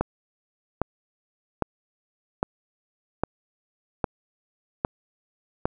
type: click train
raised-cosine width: 1 ms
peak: -8 dBFS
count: 8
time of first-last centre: 0.01-5.655 s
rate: 1.24 Hz
effects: none